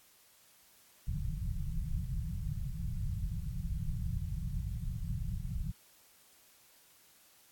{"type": "low-pass noise", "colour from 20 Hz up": "pink", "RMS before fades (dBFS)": -36, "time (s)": [1.07, 5.72], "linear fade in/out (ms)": 10, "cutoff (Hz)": 180, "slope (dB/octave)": 96, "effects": ["white hiss -63 dBFS RMS until 7.51 s", "AAC 64 kbps"]}